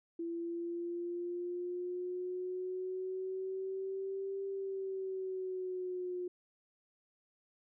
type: linear two-way sweep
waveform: sine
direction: up then down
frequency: 335.8 to 392 to 357.6 Hz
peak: -36 dBFS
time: 0.19-6.28 s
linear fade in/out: 5 ms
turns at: 4.45 s
effects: none